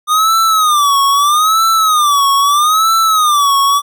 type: tone with vibrato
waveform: square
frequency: 1213 Hz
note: D#6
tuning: 44 cents flat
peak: -9 dBFS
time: 0.07-3.82 s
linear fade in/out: 50 ms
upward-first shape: sine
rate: 0.78 Hz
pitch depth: 160 cents each way
effects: none